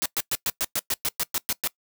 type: noise bursts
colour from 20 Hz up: white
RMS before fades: -25 dBFS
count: 12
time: 0.02-1.674 s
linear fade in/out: 0 ms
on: 37 ms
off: 110 ms
effects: noise-tail reverb RT60 0.1 s tail -22 dB re dry